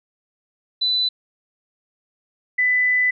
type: tone pair in turn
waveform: sine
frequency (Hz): 3994 / 1997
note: B7 / B6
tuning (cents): +19 / +19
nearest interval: octave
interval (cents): 1200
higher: first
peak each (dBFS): -17 / -15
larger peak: second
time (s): 0.81-1.09 / 2.58-3.11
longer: second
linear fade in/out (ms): 10
effects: none